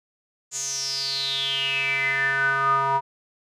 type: tone with band-pass filter sweep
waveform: square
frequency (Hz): 136.8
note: C#3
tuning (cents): -23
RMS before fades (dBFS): -24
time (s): 0.51-3.01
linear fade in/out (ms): 50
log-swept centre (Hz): 7100 to 970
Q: 9.7
effects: none